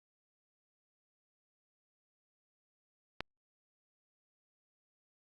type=click; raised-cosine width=0.3 ms; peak=-19 dBFS; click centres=3.206 s; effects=Opus 48 kbps